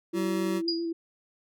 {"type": "tone with vibrato", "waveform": "sine", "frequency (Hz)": 334.9, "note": "E4", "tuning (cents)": 27, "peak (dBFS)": -28, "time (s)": [0.13, 0.93], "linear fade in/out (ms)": 10, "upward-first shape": "square", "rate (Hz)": 7.6, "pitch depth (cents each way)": 17}
{"type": "tone", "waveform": "25% pulse", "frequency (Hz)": 190, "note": "F#3", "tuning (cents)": 46, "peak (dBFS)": -25, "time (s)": [0.13, 0.62], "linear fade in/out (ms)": 50}
{"type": "tone with exponential decay", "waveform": "sine", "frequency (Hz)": 4880, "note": "D#8", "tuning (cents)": -34, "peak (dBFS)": -23, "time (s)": [0.68, 0.91], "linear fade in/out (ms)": 2, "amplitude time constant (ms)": 49}
{"effects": []}